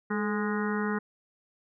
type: harmonic tone with a mistuned harmonic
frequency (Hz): 207.7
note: G#3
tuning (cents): 0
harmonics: 1 / 2 / 4 / 5 / 6 / 7 / 8 / 9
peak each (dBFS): -29 / -33 / -40 / -39 / -39 / -37 / -45 / -39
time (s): 0.1-0.99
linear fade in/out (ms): 10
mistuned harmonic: 2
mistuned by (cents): +47
effects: none